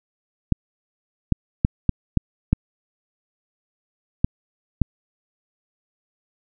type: clicks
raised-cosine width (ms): 5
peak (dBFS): -3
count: 8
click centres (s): 0.523 / 1.323 / 1.649 / 1.893 / 2.173 / 2.53 / 4.245 / 4.817
effects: none